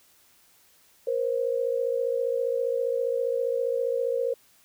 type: tone pair together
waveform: sine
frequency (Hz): 475 / 530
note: A#4 / C5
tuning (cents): +33 / +22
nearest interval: major second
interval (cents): 189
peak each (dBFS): -26 / -27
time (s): 1.07-4.34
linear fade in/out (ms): 5
effects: white hiss -60 dBFS RMS until 4.64 s